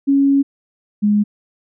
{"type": "tone pair in turn", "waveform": "sine", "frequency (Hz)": [277.2, 207.7], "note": ["C#4", "G#3"], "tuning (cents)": [0, 0], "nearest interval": "perfect fourth", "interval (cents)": 500, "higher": "first", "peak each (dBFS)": [-10, -11], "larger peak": "first", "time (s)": [[0.07, 0.43], [1.02, 1.24]], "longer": "first", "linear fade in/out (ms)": 20, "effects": []}